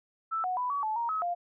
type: tone with pitch steps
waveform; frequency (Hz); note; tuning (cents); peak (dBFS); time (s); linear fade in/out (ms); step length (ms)
sine; 1321 / 736 / 993 / 1134 / 867 / 936 / 1281 / 700; E6 / F#5 / B5 / C#6 / A5 / A#5 / E6 / F5; +3 / -9 / +9 / +39 / -26 / +7 / -50 / +4; -28; 0.31-1.35; 20; 130
effects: none